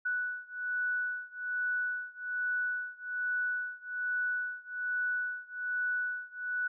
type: beating tone pair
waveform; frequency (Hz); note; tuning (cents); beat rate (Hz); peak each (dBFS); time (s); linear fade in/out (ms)
sine; 1480 / 1481.2; F#6 / F#6; 0 / +1; 1.2; -34 / -35; 0.05-6.68; 10
effects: none